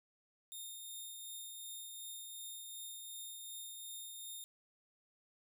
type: tone with tremolo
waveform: 10% pulse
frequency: 3664 Hz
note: A#7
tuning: 31 cents flat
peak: -37 dBFS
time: 0.52-4.44 s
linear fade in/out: 0 ms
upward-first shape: triangle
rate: 2.7 Hz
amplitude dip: 30%
effects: none